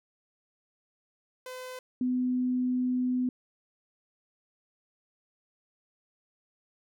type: tone pair in turn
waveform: sawtooth / sine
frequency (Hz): 509 / 251.5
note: C5 / B3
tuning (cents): -48 / +32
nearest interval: octave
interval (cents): 1220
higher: first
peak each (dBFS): -35 / -25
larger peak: second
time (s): 1.46-1.79 / 2.01-3.29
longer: second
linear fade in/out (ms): 2
effects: none